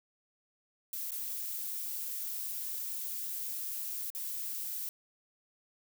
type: noise with dropouts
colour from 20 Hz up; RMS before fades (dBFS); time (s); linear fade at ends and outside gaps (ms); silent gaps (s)
violet; -38; 0.93-4.89; 1; 1.108-1.118 / 4.102-4.149
effects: none